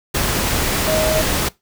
sine tone in noise, 627 Hz, D#5, 13 cents sharp, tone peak -17 dBFS, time 0.87-1.22 s, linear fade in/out 10 ms, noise pink, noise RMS -19 dBFS, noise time 0.14-1.49 s, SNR -1 dB, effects noise-tail reverb RT60 0.2 s tail -21 dB re dry

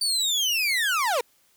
30% pulse linear sweep, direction down, 4623 to 440 Hz, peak -19 dBFS, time 0.01-1.21 s, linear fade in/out 5 ms, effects white hiss -63 dBFS RMS until 1.56 s

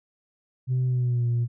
sine tone with pitch glide, 127.7 to 119.15 Hz, C3 to A#2, -42 to +38 cents, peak -19 dBFS, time 0.67-1.48 s, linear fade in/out 50 ms, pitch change -120 cents, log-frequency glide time 0.85-1.27 s, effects tanh soft clip ceiling -19 dBFS

